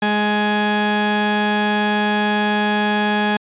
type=tone pair together; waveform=sawtooth; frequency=209.1 / 836.4 Hz; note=G#3 / G#5; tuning=+12 / +12 cents; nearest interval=2 octaves; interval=2400 cents; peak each=-14 dBFS; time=0.02-3.37 s; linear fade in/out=5 ms; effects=resampled to 8000 Hz